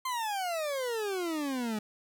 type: exponential sweep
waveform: 40% pulse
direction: down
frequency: 1057 to 207.7 Hz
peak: -30 dBFS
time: 0.05-1.79 s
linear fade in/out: 5 ms
effects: none